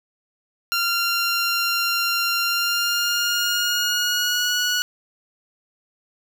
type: tone with pitch glide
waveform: 15% pulse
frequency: 1385 to 1464 Hz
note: F6 to F#6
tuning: -15 to -19 cents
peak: -13 dBFS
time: 0.72-4.82 s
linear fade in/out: 0 ms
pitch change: +96 cents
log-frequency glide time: 2.4-4.59 s
effects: none